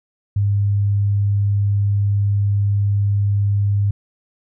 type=tone; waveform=sine; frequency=101.2 Hz; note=G#2; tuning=44 cents flat; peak=-14 dBFS; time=0.36-3.91 s; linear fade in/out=5 ms; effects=none